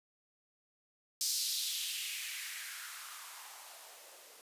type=noise with band-pass filter sweep; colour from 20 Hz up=violet; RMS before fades=-41 dBFS; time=1.21-4.41 s; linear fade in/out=0 ms; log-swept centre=5200 to 430 Hz; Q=2.6; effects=resampled to 32000 Hz